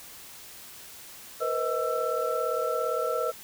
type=tone cluster; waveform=sine; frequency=471.5 / 509 / 634 / 1332 Hz; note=A#4 / C5 / D#5 / E6; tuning=+20 / -48 / +32 / +18 cents; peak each=-31 dBFS; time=1.4-3.32 s; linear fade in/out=20 ms; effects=white hiss -46 dBFS RMS until 3.43 s